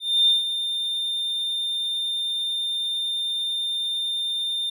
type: tone with ADSR envelope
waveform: triangle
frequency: 3609 Hz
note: A7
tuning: 43 cents sharp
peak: -11 dBFS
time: 0-4.7 s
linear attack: 270 ms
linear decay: 150 ms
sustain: -11 dB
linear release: 7 ms
effects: tanh soft clip ceiling -11 dBFS